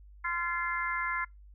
harmonic tone with a mistuned harmonic, 344.4 Hz, F4, 24 cents flat, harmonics 3 / 4 / 5 / 6, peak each -35 / -35 / -35 / -35 dBFS, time 0.24-1.25 s, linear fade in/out 10 ms, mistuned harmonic 6, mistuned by +18 cents, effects noise-tail reverb RT60 0.2 s tail -26 dB re dry + added 50 Hz sine -50 dBFS peak until 1.54 s

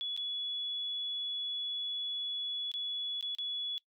sine tone with dropouts, 3399 Hz, G#7, 39 cents sharp, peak -34 dBFS, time 0.01-3.78 s, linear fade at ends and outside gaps 0 ms, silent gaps 0.165-0.175 / 2.716-2.739 / 3.21-3.226 / 3.35-3.385 s, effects noise-tail reverb RT60 0.1 s tail -21 dB re dry

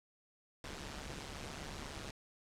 pink noise with amplitude modulation, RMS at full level -42 dBFS, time 0.64-2.11 s, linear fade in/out 2 ms, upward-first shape sine, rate 143 Hz, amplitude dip 80%, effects low-pass 7000 Hz 12 dB/octave

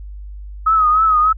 sine tone with vibrato, 1269 Hz, D#6, 34 cents sharp, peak -10 dBFS, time 0.66-1.33 s, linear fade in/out 10 ms, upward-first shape triangle, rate 3.3 Hz, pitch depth 73 cents each way, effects added 50 Hz sine -29 dBFS peak until 1.37 s

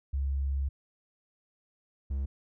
sine / triangle tone pair in turn, 68.6 / 68.17 Hz, C#2 / C#2, -17 / -28 cents, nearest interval unison, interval 11 cents, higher first, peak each -27 dBFS, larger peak neither, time 0.13-0.69 / 2.1-2.26 s, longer first, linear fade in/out 10 ms, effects none

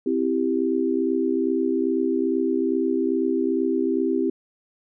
sine chord, C major, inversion none, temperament equal, 261.6 / 329.6 / 392 Hz, C4 / E4 / G4, 0 / 0 / 0 cents, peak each -24 dBFS, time 0.06-4.3 s, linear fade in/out 5 ms, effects none

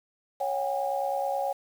sine chord, C# suspended fourth, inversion none, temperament equal with one note detuned, 554.4 / 740 / 809.3 Hz, C#5 / F#5 / G#5, 0 / 0 / -45 cents, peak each -30 / -32 / -30 dBFS, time 0.4-1.53 s, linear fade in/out 10 ms, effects 8-bit

